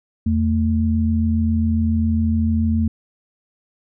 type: tone pair together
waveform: sine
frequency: 83.61 / 223.2 Hz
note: E2 / A3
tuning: +25 / +25 cents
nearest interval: octave + perfect fourth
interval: 1700 cents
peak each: -18 dBFS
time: 0.26-2.88 s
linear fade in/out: 5 ms
effects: none